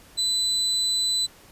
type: tone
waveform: 35% pulse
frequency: 4000 Hz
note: B7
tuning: 21 cents sharp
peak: -19 dBFS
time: 0.17-1.27 s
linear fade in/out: 20 ms
effects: pink hiss -51 dBFS RMS until 1.51 s + resampled to 32000 Hz